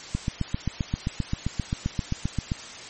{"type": "click train", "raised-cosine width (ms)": 5, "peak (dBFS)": -12, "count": 19, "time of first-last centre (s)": [0.15, 2.518], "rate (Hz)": 7.6, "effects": ["white hiss -40 dBFS RMS until 2.89 s", "MP3 32 kbps"]}